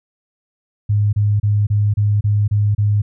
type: tone bursts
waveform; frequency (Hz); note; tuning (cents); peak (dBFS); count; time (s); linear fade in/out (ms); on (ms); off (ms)
sine; 103.8; G#2; 0; -12; 8; 0.89-3.02; 10; 240; 30
effects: none